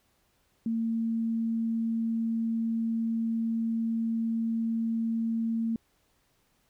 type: tone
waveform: sine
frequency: 227.2 Hz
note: A#3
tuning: 44 cents flat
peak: -26 dBFS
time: 0.66-5.76 s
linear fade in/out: 2 ms
effects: pink hiss -70 dBFS RMS until 6.69 s